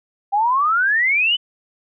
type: exponential sweep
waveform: sine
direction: up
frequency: 784 to 3059 Hz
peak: -14 dBFS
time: 0.32-1.37 s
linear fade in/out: 20 ms
effects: none